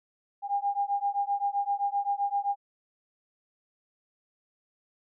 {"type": "beating tone pair", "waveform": "sine", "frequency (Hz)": [802, 809.7], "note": ["G5", "G#5"], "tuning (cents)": [39, -44], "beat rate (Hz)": 7.7, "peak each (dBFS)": -29, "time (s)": [0.42, 2.56], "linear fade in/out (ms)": 50, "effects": []}